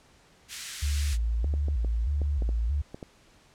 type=high-pass noise; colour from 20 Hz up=white; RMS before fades=-35 dBFS; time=0.48-1.18 s; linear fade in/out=50 ms; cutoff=1500 Hz; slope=24 dB/octave
type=tone with vibrato; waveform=sine; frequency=64 Hz; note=C2; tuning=38 cents flat; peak=-24 dBFS; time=0.82-2.82 s; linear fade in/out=10 ms; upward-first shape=square; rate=1.6 Hz; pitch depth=210 cents each way
type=clicks; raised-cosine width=2 ms; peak=-24 dBFS; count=9; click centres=1.444 / 1.539 / 1.684 / 1.847 / 2.217 / 2.422 / 2.491 / 2.945 / 3.028 s
effects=pink hiss -59 dBFS RMS until 3.54 s + low-pass 8000 Hz 12 dB/octave